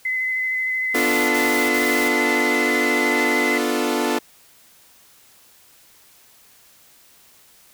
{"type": "tone with vibrato", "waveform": "sine", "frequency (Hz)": 2036, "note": "C7", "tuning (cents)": -48, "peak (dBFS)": -20, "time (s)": [0.05, 3.58], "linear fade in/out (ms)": 5, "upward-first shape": "square", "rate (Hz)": 13, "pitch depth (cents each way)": 12}
{"type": "chord", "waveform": "sawtooth", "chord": "B half-diminished seventh", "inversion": "none", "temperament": "equal", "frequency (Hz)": [246.9, 293.7, 349.2, 440], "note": ["B3", "D4", "F4", "A4"], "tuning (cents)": [0, 0, 0, 0], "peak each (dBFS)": -21, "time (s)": [0.94, 4.19], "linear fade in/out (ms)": 10}
{"type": "noise bursts", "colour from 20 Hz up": "white", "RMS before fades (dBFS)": -31, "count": 3, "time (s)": [0.94, 2.088], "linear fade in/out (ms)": 10, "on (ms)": 350, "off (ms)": 49}
{"effects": ["white hiss -52 dBFS RMS until 7.73 s"]}